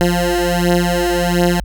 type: beating tone pair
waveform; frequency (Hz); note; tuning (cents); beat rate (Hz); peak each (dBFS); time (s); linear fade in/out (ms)
15% pulse; 174.61 / 176.01; F3 / F3; 0 / +14; 1.4; -10; 0.01-1.6; 0
effects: added 50 Hz sine -25 dBFS peak until 1.64 s